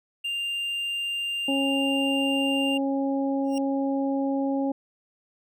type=tone; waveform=triangle; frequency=2794 Hz; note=F7; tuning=in tune; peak=-25 dBFS; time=0.24-2.78 s; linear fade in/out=10 ms
type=harmonic tone; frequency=273.7 Hz; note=C#4; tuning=22 cents flat; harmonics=1 / 2 / 3; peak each=-24 / -30 / -34 dBFS; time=1.48-4.72 s; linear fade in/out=5 ms
type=tone with exponential growth; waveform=20% pulse; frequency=2800 Hz; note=F7; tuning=4 cents sharp; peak=-28 dBFS; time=3.44-3.58 s; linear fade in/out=1 ms; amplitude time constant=30 ms
effects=none